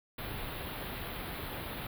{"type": "band-stop noise", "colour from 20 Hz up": "pink", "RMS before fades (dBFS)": -40, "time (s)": [0.18, 1.87], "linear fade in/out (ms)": 5, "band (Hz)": [4100, 11000], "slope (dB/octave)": 48, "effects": []}